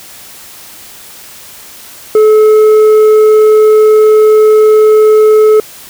sine tone with tanh clipping, 430.7 Hz, A4, 37 cents flat, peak -3 dBFS, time 2.15-5.6 s, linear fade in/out 2 ms, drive 5 dB, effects white hiss -32 dBFS RMS until 5.89 s

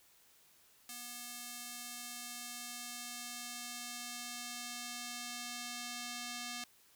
square tone with band-pass filter sweep, 242.1 Hz, B3, 34 cents flat, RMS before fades -45 dBFS, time 0.89-6.64 s, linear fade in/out 2 ms, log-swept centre 11000 to 5500 Hz, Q 0.71, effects white hiss -66 dBFS RMS until 6.95 s

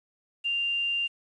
sine tone with quantisation, 2790 Hz, F7, 2 cents flat, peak -25 dBFS, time 0.44-1.08 s, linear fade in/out 20 ms, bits 9, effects resampled to 22050 Hz

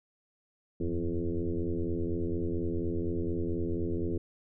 sine tone with frequency modulation, 173.1 Hz, F3, 15 cents flat, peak -28 dBFS, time 0.8-4.18 s, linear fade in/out 5 ms, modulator 84.2 Hz, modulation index 3, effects none

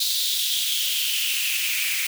white noise with high-pass filter sweep, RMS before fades -24 dBFS, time 0-2.07 s, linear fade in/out 5 ms, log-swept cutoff 3900 to 2300 Hz, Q 5, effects none

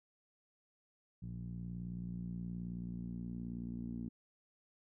10% pulse tone with low-pass filter sweep, 58.8 Hz, A#1, 16 cents sharp, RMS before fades -43 dBFS, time 1.22-4.09 s, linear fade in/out 10 ms, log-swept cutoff 150 to 240 Hz, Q 3.6, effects none

